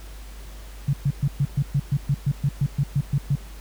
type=tone bursts; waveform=sine; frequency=140.2 Hz; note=C#3; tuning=20 cents sharp; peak=-17 dBFS; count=15; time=0.88-3.355 s; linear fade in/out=5 ms; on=53 ms; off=120 ms; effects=added 50 Hz sine -37 dBFS peak until 3.6 s + pink hiss -47 dBFS RMS until 3.6 s